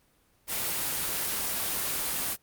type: noise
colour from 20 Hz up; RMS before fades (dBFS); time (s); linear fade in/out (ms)
white; -30; 0.47-2.37; 50
effects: pink hiss -66 dBFS RMS until 2.42 s + Opus 24 kbps